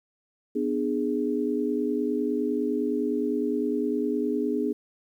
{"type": "chord", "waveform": "sine", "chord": "G# diminished", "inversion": "first", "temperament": "just", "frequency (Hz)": [249.2, 299, 415.3], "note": ["B3", "D4", "G#4"], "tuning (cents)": [16, 31, 0], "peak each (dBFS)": -28, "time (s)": [0.55, 4.73], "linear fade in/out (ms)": 10, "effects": ["10-bit"]}